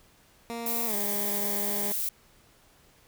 15% pulse tone with pitch glide, 233.1 to 204.1 Hz, A#3 to G#3, 0 to -30 cents, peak -27 dBFS, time 0.5-1.92 s, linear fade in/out 0 ms, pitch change -230 cents, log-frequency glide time 0.86-0.94 s
violet noise, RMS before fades -30 dBFS, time 0.66-2.09 s, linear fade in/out 2 ms
effects pink hiss -60 dBFS RMS until 3.07 s

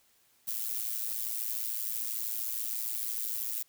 violet noise with amplitude modulation, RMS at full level -31 dBFS, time 0.47-3.63 s, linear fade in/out 10 ms, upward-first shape sine, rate 113 Hz, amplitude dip 80%, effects white hiss -67 dBFS RMS until 3.68 s

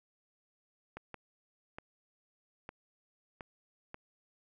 clicks, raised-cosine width 0.5 ms, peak -28 dBFS, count 6, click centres 0.97 / 1.143 / 1.785 / 2.691 / 3.408 / 3.944 s, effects none

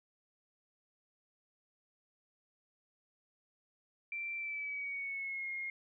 sine tone with pitch glide, 2349 to 2142 Hz, D7 to C7, 0 to +40 cents, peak -37 dBFS, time 4.12-5.7 s, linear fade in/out 2 ms, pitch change -160 cents, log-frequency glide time 4.36-5.5 s, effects none

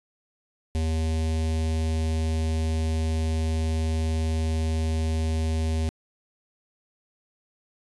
square tone with notch filter, 79.8 Hz, D#2, 44 cents sharp, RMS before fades -25 dBFS, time 0.75-5.89 s, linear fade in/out 0 ms, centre 1300 Hz, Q 0.84, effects resampled to 24000 Hz

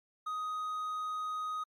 triangle tone, 1251 Hz, D#6, 9 cents sharp, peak -32 dBFS, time 0.26-1.64 s, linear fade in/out 10 ms, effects MP3 64 kbps

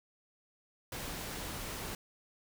pink noise, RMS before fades -41 dBFS, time 0.92-1.95 s, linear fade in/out 2 ms, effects none

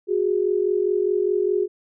sine tone pair together, 366.2 / 411.1 Hz, F#4 / G#4, -18 / -18 cents, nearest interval major second, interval 200 cents, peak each -21 / -21 dBFS, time 0.07-1.68 s, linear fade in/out 50 ms, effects none

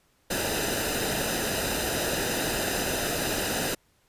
pink noise with comb filter, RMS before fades -28 dBFS, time 0.3-3.75 s, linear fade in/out 10 ms, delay 0.9 ms, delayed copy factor -0.65, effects pink hiss -66 dBFS RMS until 4.08 s + resampled to 32000 Hz

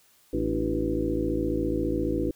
harmonic tone with a mistuned harmonic, 54.6 Hz, A1, 13 cents flat, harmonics 1 / 2 / 3 / 4 / 5 / 6 / 7 / 9, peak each -33 / -36 / -38 / -37 / -30 / -29 / -32 / -33 dBFS, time 0.33-2.31 s, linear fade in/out 5 ms, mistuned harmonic 5, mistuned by +90 cents, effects white hiss -61 dBFS RMS until 2.35 s

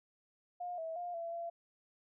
sine tone with pitch steps, 711 / 650 / 705 / 673 / 680 Hz, F5 / E5 / F5 / E5 / F5, +31 / -24 / +16 / +36 / -46 cents, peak -38 dBFS, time 0.6-1.5 s, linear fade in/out 10 ms, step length 180 ms, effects none

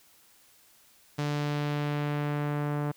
sawtooth tone with low-pass filter sweep, 146.83 Hz, D3, in tune, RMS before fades -30 dBFS, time 1.18-2.92 s, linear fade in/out 10 ms, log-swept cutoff 5900 to 1300 Hz, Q 0.93, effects white hiss -60 dBFS RMS until 2.96 s

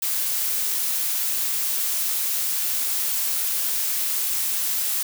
blue noise, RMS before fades -24 dBFS, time 0.02-5.03 s, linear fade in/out 5 ms, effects none

